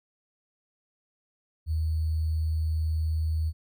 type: tone with sample-and-hold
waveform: sine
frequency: 79.3 Hz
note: D#2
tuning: 33 cents sharp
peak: -24 dBFS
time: 1.66-3.53 s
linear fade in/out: 50 ms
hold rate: 4410 Hz
effects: none